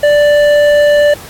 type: tone with hard clipping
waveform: triangle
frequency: 587.3 Hz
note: D5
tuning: in tune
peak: -7 dBFS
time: 0.03-1.14 s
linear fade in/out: 5 ms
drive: 13 dB
effects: pink hiss -32 dBFS RMS until 1.29 s + AAC 64 kbps